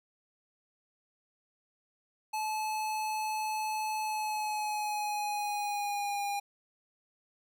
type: tone with pitch glide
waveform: square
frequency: 863 to 809.9 Hz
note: A5 to G#5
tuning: -34 to -44 cents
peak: -32 dBFS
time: 2.33-6.4 s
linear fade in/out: 10 ms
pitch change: -110 cents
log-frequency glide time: 4.01-6.22 s
effects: none